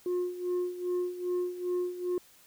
sine tone with tremolo, 358.2 Hz, F4, 44 cents sharp, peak -24 dBFS, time 0.06-2.18 s, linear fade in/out 2 ms, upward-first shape sine, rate 2.5 Hz, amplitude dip 80%, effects tanh soft clip ceiling -26 dBFS + white hiss -59 dBFS RMS until 2.46 s

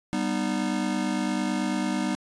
square chord, G augmented, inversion none, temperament just, 196 / 245 / 306.2 Hz, G3 / B3 / D#4, 0 / -14 / -28 cents, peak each -30 dBFS, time 0.13-2.15 s, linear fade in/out 0 ms, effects resampled to 22050 Hz

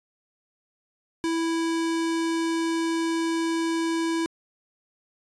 square tone, 329.6 Hz, E4, in tune, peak -24 dBFS, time 1.24-4.26 s, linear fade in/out 0 ms, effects resampled to 22050 Hz

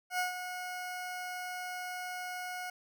20% pulse tone with ADSR envelope, 727 Hz, F#5, 31 cents flat, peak -24 dBFS, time 0.1-2.7 s, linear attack 91 ms, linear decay 130 ms, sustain -9 dB, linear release 4 ms, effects none

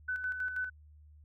sine tone with tremolo, 1504 Hz, F#6, 28 cents sharp, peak -31 dBFS, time 0.08-0.7 s, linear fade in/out 10 ms, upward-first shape square, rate 6.2 Hz, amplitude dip 50%, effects added 75 Hz sine -54 dBFS peak until 1.24 s

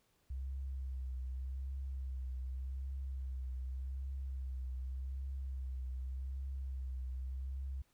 sine tone with vibrato, 65.4 Hz, C2, in tune, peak -38 dBFS, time 0.3-7.82 s, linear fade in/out 5 ms, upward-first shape triangle, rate 0.85 Hz, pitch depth 51 cents each way, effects pink hiss -75 dBFS RMS until 7.93 s

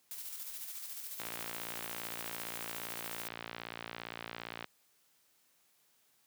blue noise with tremolo, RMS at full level -43 dBFS, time 0.11-3.28 s, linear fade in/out 0 ms, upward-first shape square, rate 14 Hz, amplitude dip 35%
click train, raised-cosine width 0.3 ms, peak -24 dBFS, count 199, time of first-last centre 1.2-4.643 s, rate 57.5 Hz
effects white hiss -71 dBFS RMS until 6.26 s + high-pass 100 Hz 12 dB/octave

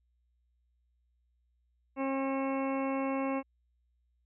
harmonic tone with a mistuned harmonic, 269.6 Hz, C#4, 48 cents flat, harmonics 1 / 2 / 3 / 4 / 5 / 6 / 7 / 8 / 9 / 10, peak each -32 / -35 / -40 / -39 / -52 / -52 / -55 / -45 / -57 / -48 dBFS, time 1.96-3.43 s, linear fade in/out 50 ms, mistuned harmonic 8, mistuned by +32 cents, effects added 60 Hz sine -70 dBFS peak until 4.25 s

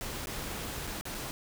pink noise with dropouts, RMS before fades -38 dBFS, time 0.01-1.31 s, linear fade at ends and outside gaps 0 ms, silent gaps 0.258-0.271 / 0.87-0.874 / 1.011-1.054 / 1.144-1.148 s, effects none

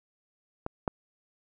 clicks, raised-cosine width 1 ms, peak -18 / -13 dBFS, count 2, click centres 0.664 / 0.878 s, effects none

